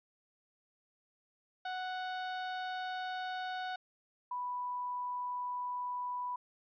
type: tone pair in turn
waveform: 30% pulse / sine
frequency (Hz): 740 / 987.8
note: F#5 / B5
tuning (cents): 0 / 0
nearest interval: perfect fourth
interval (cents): 500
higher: second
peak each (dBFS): -34 / -35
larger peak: first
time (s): 1.65-3.76 / 4.31-6.36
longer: first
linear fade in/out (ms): 5
effects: resampled to 11025 Hz